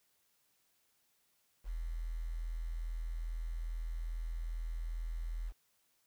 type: tone with quantisation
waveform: sine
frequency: 41.2 Hz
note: E1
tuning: in tune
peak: -36 dBFS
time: 1.64-5.53 s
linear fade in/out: 50 ms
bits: 10
effects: white hiss -75 dBFS RMS until 6.06 s